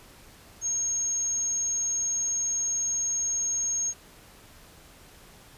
sine tone, 6520 Hz, G#8, 33 cents flat, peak -25 dBFS, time 0.61-3.94 s, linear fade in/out 50 ms, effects pink hiss -52 dBFS RMS until 5.57 s + resampled to 32000 Hz

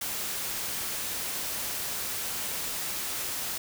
white noise, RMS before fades -33 dBFS, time 0.01-3.58 s, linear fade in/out 5 ms, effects none

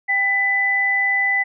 sine tone pair together, 792 / 1995.7 Hz, G5 / B6, +18 / +18 cents, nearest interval octave + major third, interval 1600 cents, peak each -26 / -16 dBFS, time 0.08-1.44 s, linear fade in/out 20 ms, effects none

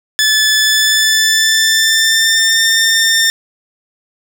15% pulse tone with pitch glide, 1733 to 1805.5 Hz, A6 to A6, -27 to +44 cents, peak -3 dBFS, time 0.19-3.3 s, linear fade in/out 0 ms, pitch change +71 cents, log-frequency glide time 0.6-2.6 s, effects none

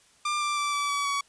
sawtooth tone with pitch steps, 1193 / 1180 / 1167.1 / 1154.4 / 1141.8 / 1129.3 Hz, D6 / D6 / D6 / D6 / D6 / C#6, +27 / +8 / -11 / -30 / -49 / +32 cents, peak -22 dBFS, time 0.25-1.21 s, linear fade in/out 5 ms, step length 160 ms, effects white hiss -60 dBFS RMS until 1.28 s + resampled to 22050 Hz

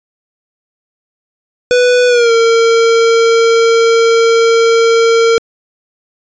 square tone with pitch glide, 493.9 to 458.2 Hz, B4 to A#4, 0 to -30 cents, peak -7 dBFS, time 1.71-5.38 s, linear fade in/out 0 ms, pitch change -130 cents, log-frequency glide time 2.08-2.32 s, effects resampled to 16000 Hz

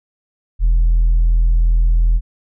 triangle tone with tanh clipping, 41.37 Hz, E1, 7 cents sharp, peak -10 dBFS, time 0.59-2.21 s, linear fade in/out 50 ms, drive 6 dB, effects none

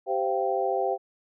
harmonic tone with a mistuned harmonic, 130 Hz, C3, 11 cents flat, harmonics 3 / 4 / 5 / 6, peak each -29 / -29 / -29 / -29 dBFS, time 0.06-0.98 s, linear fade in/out 50 ms, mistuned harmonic 5, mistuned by +93 cents, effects none

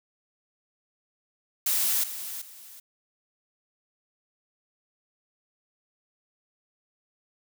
blue noise with echo, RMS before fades -25 dBFS, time 1.66-2.04 s, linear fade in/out 5 ms, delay 380 ms, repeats 2, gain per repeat -11 dB, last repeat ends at 2.8 s, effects none

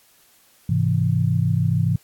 sine chord, Ab augmented, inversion none, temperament equal, 103.83 / 130.81 / 164.81 Hz, Ab2 / C3 / E3, 0 / 0 / 0 cents, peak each -21 dBFS, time 0.69-1.96 s, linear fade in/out 5 ms, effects white hiss -56 dBFS RMS until 2.03 s + AAC 64 kbps

